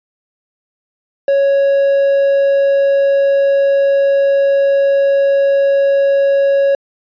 triangle tone, 554.4 Hz, C#5, in tune, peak -7 dBFS, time 1.28-6.75 s, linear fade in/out 2 ms, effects resampled to 11025 Hz

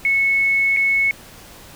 sine tone with dropouts, 2200 Hz, C#7, 14 cents flat, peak -14 dBFS, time 0.05-1.11 s, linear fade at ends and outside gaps 1 ms, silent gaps 0.765-0.77 s, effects pink hiss -42 dBFS RMS until 1.75 s

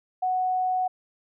sine tone, 740 Hz, F#5, in tune, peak -22 dBFS, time 0.22-0.88 s, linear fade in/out 10 ms, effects none

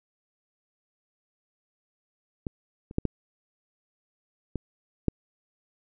clicks, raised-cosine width 3 ms, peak -18 / -28 / -11 / -12 / -17 / -9 dBFS, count 6, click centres 2.468 / 2.911 / 2.984 / 3.053 / 4.557 / 5.083 s, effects none

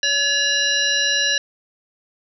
harmonic tone, 567 Hz, C#5, 39 cents sharp, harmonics 1 / 3 / 5 / 7 / 9 / 10, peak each -32 / -21 / -23 / -21 / -32 / -25 dBFS, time 0.03-1.38 s, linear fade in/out 2 ms, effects none

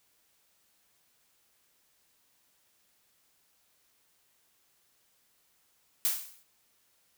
blue noise with exponential decay, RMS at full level -25 dBFS, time 6.05-6.43 s, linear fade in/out 0 ms, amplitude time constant 81 ms, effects white hiss -70 dBFS RMS until 7.17 s

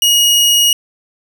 sawtooth tone, 2886 Hz, F#7, 44 cents flat, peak -5 dBFS, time 0.02-0.73 s, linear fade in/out 2 ms, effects none

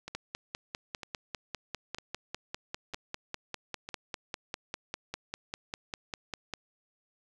two click trains, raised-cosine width 0.2 ms, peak -23 / -18 dBFS, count 5 / 33, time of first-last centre 0.08-3.89 / 0.15-6.537 s, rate 1.05 / 5.01 Hz, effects none

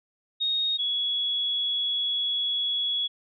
sine tone pair in turn, 3729 / 3365 Hz, A#7 / G#7, 0 / +22 cents, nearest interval major second, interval 178 cents, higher first, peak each -23 / -24 dBFS, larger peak first, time 0.4-0.78 / 0.78-3.08 s, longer second, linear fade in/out 20 ms, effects none

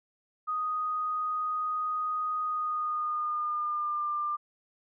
sine tone with pitch glide, 1244.5 to 1193.1 Hz, D#6 to D6, 0 to +27 cents, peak -28 dBFS, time 0.47-4.37 s, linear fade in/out 20 ms, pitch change -73 cents, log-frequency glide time 2.42-4.1 s, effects none

